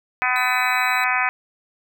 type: harmonic tone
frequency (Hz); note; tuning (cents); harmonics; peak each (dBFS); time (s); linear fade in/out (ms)
251.8; B3; +34; 3 / 4 / 5 / 6 / 7 / 8 / 9 / 10; -26 / -26 / -26 / -26 / -26 / -26 / -26 / -26; 0.22-1.29; 0
type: tone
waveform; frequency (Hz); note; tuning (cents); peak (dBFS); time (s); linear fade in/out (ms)
sawtooth; 3951; B7; 0; -28; 0.36-1.04; 0
effects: none